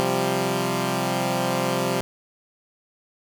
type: chord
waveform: 10% pulse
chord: C suspended fourth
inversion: none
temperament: equal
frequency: 130.81 / 174.61 / 196 Hz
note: C3 / F3 / G3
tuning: 0 / 0 / 0 cents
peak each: -18 dBFS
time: 0-2.01 s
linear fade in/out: 0 ms
effects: none